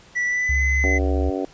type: tone with pitch glide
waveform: triangle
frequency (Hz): 1959 to 2035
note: B6 to C7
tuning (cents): -15 to -49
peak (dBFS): -18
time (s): 0.15-0.99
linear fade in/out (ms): 20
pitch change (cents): +66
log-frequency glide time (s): 0.26-0.64
type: tone with vibrato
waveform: sine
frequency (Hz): 69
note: C#2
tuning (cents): -7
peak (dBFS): -19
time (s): 0.49-1.3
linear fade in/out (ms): 5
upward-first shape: triangle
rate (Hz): 4.3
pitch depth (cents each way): 13
type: harmonic tone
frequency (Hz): 94.4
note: F#2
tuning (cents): +35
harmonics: 3 / 4 / 5 / 6 / 7 / 8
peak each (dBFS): -26 / -28 / -30 / -32 / -33 / -34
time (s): 0.84-1.45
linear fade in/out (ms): 0
effects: pink hiss -49 dBFS RMS until 1.53 s + resampled to 16000 Hz